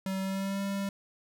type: tone with pitch glide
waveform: square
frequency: 191.3 to 197.48 Hz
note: G3 to G3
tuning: -42 to +13 cents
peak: -31 dBFS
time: 0.06-0.89 s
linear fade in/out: 2 ms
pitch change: +55 cents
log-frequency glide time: 0.21-0.61 s
effects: none